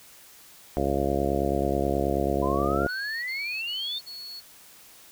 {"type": "harmonic tone", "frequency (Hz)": 69.3, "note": "C#2", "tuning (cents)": 0, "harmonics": [1, 2, 3, 4, 5, 6, 7, 8, 9, 10], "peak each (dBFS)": [-31, -34, -33, -32, -30, -31, -34, -31, -36, -31], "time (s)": [0.77, 2.87], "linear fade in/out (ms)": 0}
{"type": "exponential sweep", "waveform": "sine", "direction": "up", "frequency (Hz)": [987.8, 3670], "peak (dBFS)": -29, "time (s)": [2.42, 3.99], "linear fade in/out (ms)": 10}
{"type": "tone bursts", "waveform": "triangle", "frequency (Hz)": 4377, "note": "C#8", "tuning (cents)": -23, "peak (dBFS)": -36, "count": 4, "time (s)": [2.88, 4.409], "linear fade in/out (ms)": 20, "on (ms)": 350, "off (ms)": 43}
{"effects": ["white hiss -51 dBFS RMS until 5.11 s"]}